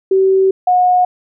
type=tone pair in turn; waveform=sine; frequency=382.7 / 725.6 Hz; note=G4 / F#5; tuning=-42 / -34 cents; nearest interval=major seventh; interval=1108 cents; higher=second; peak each=-8 dBFS; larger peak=neither; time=0.11-0.51 / 0.67-1.05 s; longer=first; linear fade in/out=5 ms; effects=none